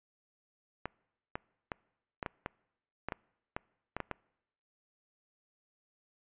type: clicks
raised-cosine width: 0.5 ms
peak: -20 dBFS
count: 12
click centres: 0.856 / 1.355 / 1.718 / 2.228 / 2.262 / 2.461 / 3.086 / 3.122 / 3.565 / 3.966 / 4.003 / 4.113 s
effects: noise-tail reverb RT60 0.9 s tail -26 dB re dry + resampled to 8000 Hz